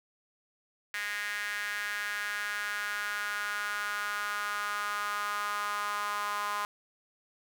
sawtooth tone with high-pass filter sweep, 206.1 Hz, G#3, 13 cents flat, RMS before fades -34 dBFS, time 0.94-6.65 s, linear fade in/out 0 ms, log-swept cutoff 1800 to 1100 Hz, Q 4.5, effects none

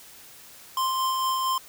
square tone with tremolo, 1046.5 Hz, C6, in tune, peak -23 dBFS, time 0.77-1.58 s, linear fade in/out 2 ms, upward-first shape sine, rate 4.4 Hz, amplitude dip 25%, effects white hiss -48 dBFS RMS until 1.68 s

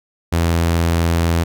sawtooth tone, 83.9 Hz, E2, 31 cents sharp, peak -10 dBFS, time 0.32-1.44 s, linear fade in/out 10 ms, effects none

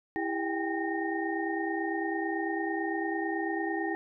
sine tone cluster, 328.7 / 399.6 / 779 / 808 / 1843 Hz, E4 / G4 / G5 / G#5 / A#6, -5 / +33 / -11 / -48 / -20 cents, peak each -32 / -36 / -37 / -39 / -36 dBFS, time 0.16-3.95 s, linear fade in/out 0 ms, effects none

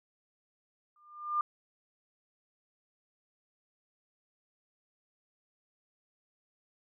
sine tone with exponential growth, 1200 Hz, D6, 37 cents sharp, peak -24 dBFS, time 0.96-1.41 s, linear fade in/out 2 ms, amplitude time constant 96 ms, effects none

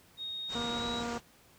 sine tone with pitch glide, 3728 to 3844 Hz, A#7 to B7, -1 to -48 cents, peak -36 dBFS, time 0.17-1.04 s, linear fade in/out 50 ms, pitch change +53 cents, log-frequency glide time 0.59-0.87 s
pink low-pass noise, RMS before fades -41 dBFS, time 0.48-1.21 s, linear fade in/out 50 ms, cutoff 8000 Hz, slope 96 dB/octave
harmonic tone, 236.7 Hz, A#3, 27 cents sharp, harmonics 1 / 2 / 3 / 4 / 5 / 6, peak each -38 / -41 / -43 / -44 / -45 / -46 dBFS, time 0.55-1.18 s, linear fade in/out 2 ms
effects pink hiss -61 dBFS RMS until 1.58 s + high-pass 60 Hz 12 dB/octave

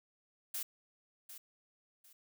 blue noise with echo, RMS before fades -39 dBFS, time 0.54-0.63 s, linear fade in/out 5 ms, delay 750 ms, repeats 2, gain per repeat -11 dB, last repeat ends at 2.13 s, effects none

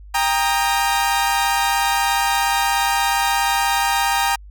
sawtooth chord, Eb major, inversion first, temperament equal with one note detuned, 795.4 / 932.3 / 1244.5 Hz, G5 / Bb5 / Eb6, +25 / 0 / 0 cents, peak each -16 / -16 / -22 dBFS, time 0.14-4.36 s, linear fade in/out 10 ms, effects added 50 Hz sine -37 dBFS peak until 4.5 s

